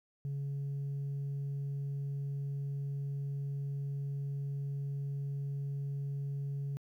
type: tone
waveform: sine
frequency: 140 Hz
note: C#3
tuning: 18 cents sharp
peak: -32 dBFS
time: 0.25-6.77 s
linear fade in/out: 0 ms
effects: tanh soft clip ceiling -33 dBFS + 12-bit